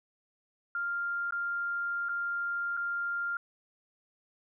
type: tone with dropouts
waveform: sine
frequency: 1396.9 Hz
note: F6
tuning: in tune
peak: -30 dBFS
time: 0.75-3.37 s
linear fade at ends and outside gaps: 2 ms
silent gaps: 1.308-1.323 / 2.087-2.092 / 2.769-2.773 s
effects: none